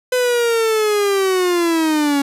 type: linear sweep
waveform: 45% pulse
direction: down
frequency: 506 to 277.2 Hz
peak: -14 dBFS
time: 0.12-2.22 s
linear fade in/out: 5 ms
effects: resampled to 32000 Hz + 8-bit

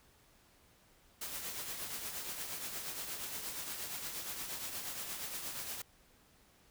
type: noise with tremolo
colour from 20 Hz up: white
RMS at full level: -40 dBFS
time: 1.21-5.82 s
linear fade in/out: 5 ms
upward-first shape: triangle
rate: 8.5 Hz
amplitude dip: 50%
effects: pink hiss -66 dBFS RMS until 6.7 s

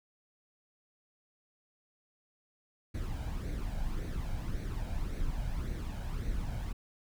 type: noise with flanger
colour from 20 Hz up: brown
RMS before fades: -35 dBFS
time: 2.94-6.73 s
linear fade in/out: 10 ms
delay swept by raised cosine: 0.48 to 1.33 ms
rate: 1.8 Hz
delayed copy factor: +0.55
effects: none

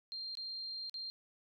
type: tone with dropouts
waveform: sine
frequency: 4186 Hz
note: C8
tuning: in tune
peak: -40 dBFS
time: 0.12-1.1 s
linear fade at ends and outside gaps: 0 ms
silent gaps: 0.352-0.372 / 0.896-0.942 s
effects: none

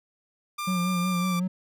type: tone with pitch glide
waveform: sawtooth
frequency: 1193 to 1173.9 Hz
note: D6 to D6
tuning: +27 to -1 cents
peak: -26 dBFS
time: 0.58-1.4 s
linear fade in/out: 10 ms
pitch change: -28 cents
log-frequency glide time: 1.09-1.27 s
type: tone with vibrato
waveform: triangle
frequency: 180.5 Hz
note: F#3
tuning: 43 cents flat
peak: -22 dBFS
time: 0.67-1.48 s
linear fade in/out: 10 ms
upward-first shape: sine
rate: 5.4 Hz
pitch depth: 51 cents each way
effects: none

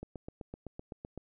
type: click train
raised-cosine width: 2 ms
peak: -28 dBFS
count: 10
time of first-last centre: 0.03-1.176 s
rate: 7.85 Hz
effects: none

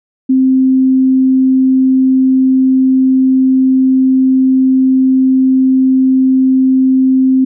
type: tone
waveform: sine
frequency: 261.6 Hz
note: C4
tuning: in tune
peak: -6 dBFS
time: 0.29-7.45 s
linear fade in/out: 10 ms
effects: none

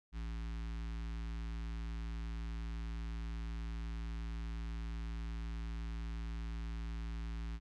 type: tone with notch filter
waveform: square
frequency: 55.9 Hz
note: A1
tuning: 28 cents sharp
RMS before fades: -41 dBFS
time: 0.12-7.6 s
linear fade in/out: 50 ms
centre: 550 Hz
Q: 0.65
effects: low-pass 5000 Hz 12 dB/octave

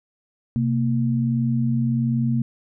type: tone pair together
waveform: sine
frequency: 129.15 / 230.5 Hz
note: C3 / A#3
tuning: -22 / -19 cents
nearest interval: minor seventh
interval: 1003 cents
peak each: -21 dBFS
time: 0.56-2.42 s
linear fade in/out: 0 ms
effects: none

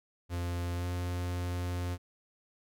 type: tone with pitch glide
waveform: 45% pulse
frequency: 87.31 to 88.68 Hz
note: F2 to F2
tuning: 0 to +27 cents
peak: -32 dBFS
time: 0.29-1.98 s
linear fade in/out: 50 ms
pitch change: +27 cents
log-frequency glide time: 0.74-0.86 s
effects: none

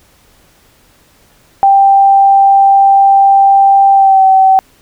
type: tone with pitch glide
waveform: sine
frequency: 787 to 765.5 Hz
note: G5 to G5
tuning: +7 to -41 cents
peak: -3 dBFS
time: 1.63-4.59 s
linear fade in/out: 0 ms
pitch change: -48 cents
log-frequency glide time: 3.93-4.24 s
effects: pink hiss -48 dBFS RMS until 4.81 s

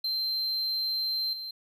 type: tone with level steps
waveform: triangle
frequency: 4127 Hz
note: C8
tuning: 25 cents flat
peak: -26 / -34 dBFS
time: 0.04-1.51 s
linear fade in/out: 5 ms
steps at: 1.33 s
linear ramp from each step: 2 ms
effects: none

